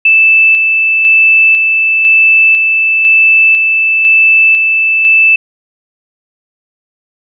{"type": "tone with tremolo", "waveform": "sine", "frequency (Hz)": 2637, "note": "E7", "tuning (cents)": 0, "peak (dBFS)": -3, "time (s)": [0.05, 5.36], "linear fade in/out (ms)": 5, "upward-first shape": "square", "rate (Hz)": 1, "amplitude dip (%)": 35, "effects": []}